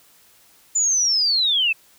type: linear sweep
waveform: sine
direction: down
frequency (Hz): 7100 to 2539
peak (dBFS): -16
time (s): 0.75-1.73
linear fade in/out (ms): 10
effects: white hiss -54 dBFS RMS until 1.98 s